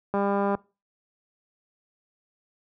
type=click train; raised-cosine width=1 ms; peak=-13 dBFS; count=83; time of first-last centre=0.14-0.55 s; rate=200 Hz; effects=noise-tail reverb RT60 0.3 s tail -23 dB re dry + high-pass 80 Hz 12 dB/octave